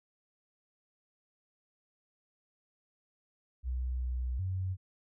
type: tone with pitch steps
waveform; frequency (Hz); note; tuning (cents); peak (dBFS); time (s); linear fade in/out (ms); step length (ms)
sine; 62.8 / 62.3 / 93.4; B1 / B1 / F#2; +30 / +16 / +17; -31; 3.63-4.77; 50; 380
effects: none